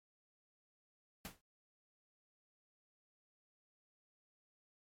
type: noise with exponential decay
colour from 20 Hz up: pink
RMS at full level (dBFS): -43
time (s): 1.25-1.41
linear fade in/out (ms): 0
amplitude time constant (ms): 34
effects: MP3 64 kbps